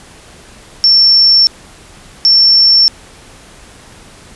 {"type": "tone bursts at uneven times", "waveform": "sine", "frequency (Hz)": 5420, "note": "E8", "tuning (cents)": 47, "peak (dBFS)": -4, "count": 2, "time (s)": [[0.84, 1.47], [2.25, 2.88]], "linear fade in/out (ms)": 0, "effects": ["pink hiss -38 dBFS RMS until 4.35 s", "resampled to 24000 Hz"]}